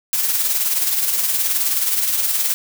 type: noise with tremolo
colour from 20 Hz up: blue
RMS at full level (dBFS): -17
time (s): 0.13-2.54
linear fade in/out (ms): 0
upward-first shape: sine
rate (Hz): 19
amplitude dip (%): 45
effects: none